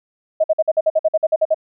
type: tone bursts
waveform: sine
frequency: 632 Hz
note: D#5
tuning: 27 cents sharp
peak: -11 dBFS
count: 13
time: 0.4-1.545 s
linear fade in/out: 10 ms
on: 41 ms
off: 51 ms
effects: none